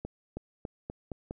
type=accelerating click train; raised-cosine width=2 ms; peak=-23 dBFS; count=6; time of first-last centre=0.05-1.309 s; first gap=320 ms; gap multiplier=0.88; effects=none